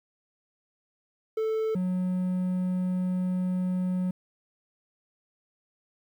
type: tone pair in turn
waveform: triangle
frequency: 440 / 182.87 Hz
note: A4 / F#3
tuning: 0 / -20 cents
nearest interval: octave + minor third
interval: 1520 cents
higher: first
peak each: -23 dBFS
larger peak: neither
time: 1.37-1.75 / 1.75-4.11 s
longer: second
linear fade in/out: 5 ms
effects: 10-bit